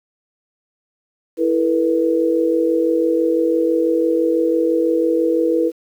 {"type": "chord", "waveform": "sine", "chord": "E suspended fourth", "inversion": "none", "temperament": "equal with one note detuned", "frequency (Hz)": [329.6, 440, 486], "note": ["E4", "A4", "B4"], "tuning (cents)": [0, 0, -28], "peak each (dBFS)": [-17, -23, -17], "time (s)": [1.37, 5.72], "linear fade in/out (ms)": 50, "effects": ["8-bit"]}